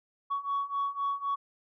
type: beating tone pair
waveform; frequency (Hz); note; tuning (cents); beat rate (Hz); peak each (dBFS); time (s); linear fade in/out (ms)
sine; 1118 / 1121.9; C#6 / C#6; +14 / +20; 3.9; -32 / -30; 0.3-1.36; 20
effects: tanh soft clip ceiling -24 dBFS